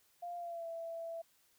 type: tone with pitch glide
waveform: sine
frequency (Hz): 698.5 to 664.6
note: F5 to E5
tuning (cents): 0 to +14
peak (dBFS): -40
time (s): 0.22-1.22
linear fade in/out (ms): 10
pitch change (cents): -86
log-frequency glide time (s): 0.37-0.67
effects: white hiss -71 dBFS RMS until 1.58 s